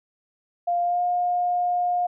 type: tone with pitch glide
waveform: sine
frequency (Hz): 698.5 to 711.9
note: F5 to F5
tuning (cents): 0 to +33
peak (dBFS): -20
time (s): 0.67-2.07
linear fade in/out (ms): 10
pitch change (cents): +33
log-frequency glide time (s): 0.82-1.02
effects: none